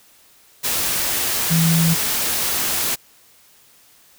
sine tone in noise, 165 Hz, E3, 2 cents sharp, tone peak -14 dBFS, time 1.5-1.95 s, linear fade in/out 20 ms, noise white, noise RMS -21 dBFS, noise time 0.63-2.96 s, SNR +4 dB, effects white hiss -52 dBFS RMS until 4.18 s

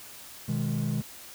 triangle chord, G# minor, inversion first, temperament just, 124.59 / 155.74 / 207.7 Hz, B2 / D#3 / G#3, +16 / +2 / 0 cents, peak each -28 dBFS, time 0.48-1.02 s, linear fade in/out 10 ms, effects tanh soft clip ceiling -19 dBFS + white hiss -46 dBFS RMS until 1.34 s

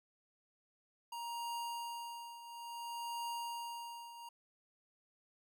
square tone with tremolo, 940 Hz, A#5, 14 cents sharp, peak -39 dBFS, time 1.12-4.29 s, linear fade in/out 5 ms, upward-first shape triangle, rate 0.58 Hz, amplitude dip 75%, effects none

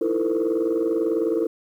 sine tone cluster, 318.5 / 338.3 / 450.3 / 509 Hz, D#4 / E4 / A4 / C5, +41 / +45 / +40 / -48 cents, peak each -26 / -23 / -22 / -28 dBFS, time 0.01-1.47 s, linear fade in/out 5 ms, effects tanh soft clip ceiling -14 dBFS + 9-bit

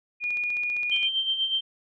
sine tone, 2443 Hz, D#7, 32 cents flat, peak -25 dBFS, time 0.2-1.09 s, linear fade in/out 50 ms
click train, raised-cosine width 0.2 ms, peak -27 dBFS, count 13, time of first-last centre 0.24-1.029 s, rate 15.2 Hz
sine tone with tremolo, 3136 Hz, G7, in tune, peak -21 dBFS, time 0.91-1.61 s, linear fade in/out 10 ms, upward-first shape sine, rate 8.2 Hz, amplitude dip 60%
effects none

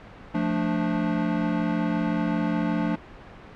square chord, D minor, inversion first, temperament equal, 174.61 / 220 / 293.7 Hz, F3 / A3 / D4, 0 / 0 / 0 cents, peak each -28 dBFS, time 0.34-2.96 s, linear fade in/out 10 ms, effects pink hiss -44 dBFS RMS until 3.55 s + low-pass 2000 Hz 12 dB/octave

